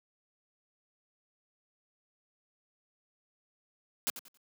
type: noise with echo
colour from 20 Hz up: white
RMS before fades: -31 dBFS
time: 4.07-4.1 s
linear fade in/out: 0 ms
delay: 91 ms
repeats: 3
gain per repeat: -12 dB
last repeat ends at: 4.373 s
effects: high-pass 150 Hz 12 dB/octave